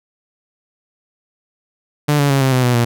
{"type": "tone with pitch steps", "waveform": "sawtooth", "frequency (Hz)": [147.7, 142.42, 137.33, 132.42, 127.69, 123.13, 118.73], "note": ["D3", "C#3", "C#3", "C3", "C3", "B2", "A#2"], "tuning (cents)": [10, 47, -16, 21, -42, -5, 32], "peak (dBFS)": -8, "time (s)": [2.08, 2.85], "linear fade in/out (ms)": 10, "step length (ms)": 110, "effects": []}